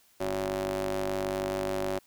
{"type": "ring-modulated tone", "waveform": "sawtooth", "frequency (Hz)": 98.8, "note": "G2", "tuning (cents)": 14, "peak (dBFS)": -22, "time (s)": [0.2, 1.99], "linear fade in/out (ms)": 10, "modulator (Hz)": 468, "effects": ["white hiss -63 dBFS RMS until 2.06 s"]}